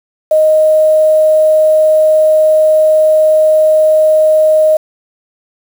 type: tone with quantisation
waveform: sine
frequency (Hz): 622.3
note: D#5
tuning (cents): 0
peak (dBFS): -5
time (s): 0.31-4.77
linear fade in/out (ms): 5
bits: 5
effects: none